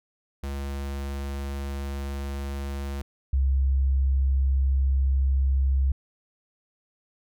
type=tone pair in turn; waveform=square / sine; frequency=69.5 / 67.02 Hz; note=C#2 / C2; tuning=+5 / +42 cents; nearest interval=minor second; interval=63 cents; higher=first; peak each=-30 / -19 dBFS; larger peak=second; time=0.43-3.02 / 3.33-5.92 s; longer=neither; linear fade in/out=5 ms; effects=none